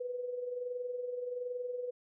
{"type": "tone with amplitude modulation", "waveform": "sine", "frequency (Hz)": 493.9, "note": "B4", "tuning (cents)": 0, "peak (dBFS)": -33, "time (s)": [0, 1.91], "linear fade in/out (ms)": 10, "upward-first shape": "sine", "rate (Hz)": 21.3, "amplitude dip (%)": 55, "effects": []}